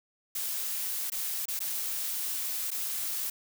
blue noise with dropouts, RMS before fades -33 dBFS, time 0.35-3.3 s, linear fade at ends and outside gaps 5 ms, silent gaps 1.101-1.119 / 1.456-1.482 / 1.592-1.603 / 2.706-2.714 s, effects none

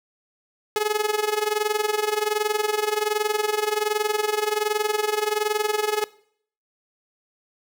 sawtooth tone with amplitude modulation, 424.2 Hz, G#4, 37 cents sharp, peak -14 dBFS, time 0.76-6.04 s, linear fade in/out 0 ms, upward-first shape sine, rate 21.3 Hz, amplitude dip 80%, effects noise-tail reverb RT60 0.6 s tail -21 dB re dry

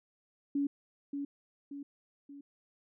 sine tone with echo, 282.7 Hz, C#4, 34 cents sharp, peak -28 dBFS, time 0.55-0.67 s, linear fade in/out 5 ms, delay 580 ms, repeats 3, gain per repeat -6 dB, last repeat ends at 2.41 s, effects none

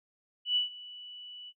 sine tone with ADSR envelope, 2960 Hz, F#7, in tune, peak -23 dBFS, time 0.45-1.53 s, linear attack 110 ms, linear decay 130 ms, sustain -20 dB, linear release 46 ms, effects noise-tail reverb RT60 0.1 s tail -20 dB re dry

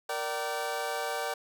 25% pulse chord, G minor, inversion first, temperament equal with one note detuned, 466.2 / 587.3 / 768.3 Hz, Bb4 / D5 / G5, 0 / 0 / -35 cents, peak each -33 / -32 / -31 dBFS, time 0.09-1.34 s, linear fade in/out 5 ms, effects none

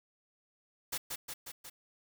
white noise with echo, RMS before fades -36 dBFS, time 0.92-0.98 s, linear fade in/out 10 ms, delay 180 ms, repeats 4, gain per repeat -3 dB, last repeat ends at 1.7 s, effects none

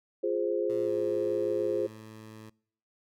sine chord, F minor, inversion none, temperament equal, 349.2 / 415.3 / 523.3 Hz, F4 / Ab4 / C5, 0 / 0 / 0 cents, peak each -31 / -30 / -31 dBFS, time 0.23-1.87 s, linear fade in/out 10 ms
15% pulse tone with pitch glide, 118 to 109.46 Hz, A#2 to A2, +22 to -9 cents, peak -39 dBFS, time 0.69-2.5 s, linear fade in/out 10 ms, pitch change -131 cents, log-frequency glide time 0.85-0.9 s
effects noise-tail reverb RT60 0.7 s tail -26 dB re dry

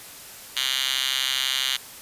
5% pulse tone with high-pass filter, 132.1 Hz, C3, 17 cents sharp, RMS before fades -25 dBFS, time 0.56-1.77 s, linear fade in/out 10 ms, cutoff 2800 Hz, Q 8.1, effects white hiss -42 dBFS RMS until 2.01 s + resampled to 32000 Hz

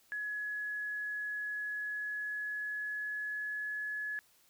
sine tone with pitch glide, 1689 to 1699.8 Hz, G#6 to G#6, +29 to +40 cents, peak -35 dBFS, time 0.12-4.19 s, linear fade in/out 0 ms, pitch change +11 cents, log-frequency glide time 1.58-3.8 s, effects white hiss -67 dBFS RMS until 4.49 s

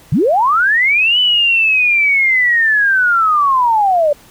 sine linear two-way sweep, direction up then down, 110 to 3010 to 568 Hz, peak -9 dBFS, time 0.12-4.13 s, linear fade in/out 5 ms, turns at 1.19 s, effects pink hiss -44 dBFS RMS until 4.3 s

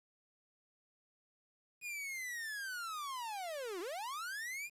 45% pulse linear two-way sweep, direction down then up, 2485 to 329.6 to 2485 Hz, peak -40 dBFS, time 1.81-4.7 s, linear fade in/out 50 ms, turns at 3.8 s, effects resampled to 32000 Hz + 11-bit

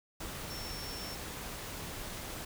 sine tone in noise, 5430 Hz, F8, 50 cents flat, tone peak -44 dBFS, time 0.5-1.15 s, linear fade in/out 5 ms, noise pink, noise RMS -42 dBFS, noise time 0.2-2.45 s, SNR -5 dB, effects none

